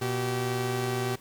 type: tone pair together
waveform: sawtooth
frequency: 121.07 / 384.9 Hz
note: B2 / G4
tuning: -34 / -32 cents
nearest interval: octave + minor sixth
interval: 2002 cents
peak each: -26 dBFS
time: 0.01-1.16 s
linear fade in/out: 10 ms
effects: pink hiss -53 dBFS RMS until 1.2 s